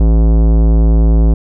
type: tone with tanh clipping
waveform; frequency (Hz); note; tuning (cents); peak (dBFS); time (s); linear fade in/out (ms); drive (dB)
sine; 55; A1; 0; -8; 0-1.34; 5; 18
effects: none